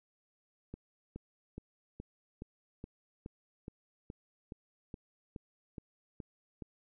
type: click train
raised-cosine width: 3 ms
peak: -30 dBFS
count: 15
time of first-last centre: 0.74-6.622 s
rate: 2.38 Hz
effects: none